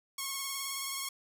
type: tone with vibrato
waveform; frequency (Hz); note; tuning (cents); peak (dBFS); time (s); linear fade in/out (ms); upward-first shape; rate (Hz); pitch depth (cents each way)
5% pulse; 1093; C#6; -25; -23; 0.18-1.09; 5; sine; 19; 30
effects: none